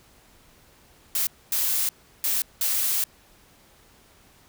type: noise bursts at uneven times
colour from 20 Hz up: blue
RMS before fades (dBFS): -24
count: 4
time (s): 1.15-1.27 / 1.52-1.89 / 2.24-2.42 / 2.61-3.04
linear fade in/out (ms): 2
effects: pink hiss -56 dBFS RMS until 4.48 s